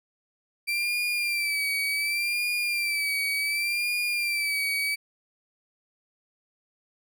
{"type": "tone with vibrato", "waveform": "35% pulse", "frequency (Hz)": 2343, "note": "D7", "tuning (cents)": -5, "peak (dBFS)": -23, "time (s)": [0.67, 4.96], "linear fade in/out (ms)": 20, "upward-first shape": "sine", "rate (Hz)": 0.68, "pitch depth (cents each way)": 62, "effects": []}